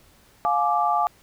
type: chord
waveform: sine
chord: D diminished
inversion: first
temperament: just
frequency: 704.8 / 845.8 / 1174.7 Hz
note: F5 / Ab5 / D6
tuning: +16 / +31 / 0 cents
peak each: -23 dBFS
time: 0.45-1.07 s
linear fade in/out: 0 ms
effects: pink hiss -56 dBFS RMS until 1.22 s